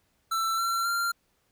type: tone with pitch steps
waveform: square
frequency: 1335 / 1359.1 / 1383.7 Hz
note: E6 / F6 / F6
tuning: +22 / -48 / -16 cents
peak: -26 dBFS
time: 0.31-1.12 s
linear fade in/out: 10 ms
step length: 270 ms
effects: pink hiss -71 dBFS RMS until 1.51 s